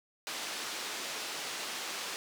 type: band-pass noise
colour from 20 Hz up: white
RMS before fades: -39 dBFS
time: 0.27-2.16 s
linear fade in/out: 0 ms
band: 280 to 5500 Hz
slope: 12 dB/octave
effects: none